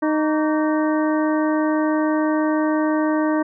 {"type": "harmonic tone with a mistuned harmonic", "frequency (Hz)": 308.7, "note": "D#4", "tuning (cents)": -14, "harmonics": [1, 2, 3, 4, 5, 6], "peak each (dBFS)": [-18, -24, -28, -30, -32, -34], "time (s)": [0.02, 3.43], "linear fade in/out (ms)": 10, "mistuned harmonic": 4, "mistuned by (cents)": -120, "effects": []}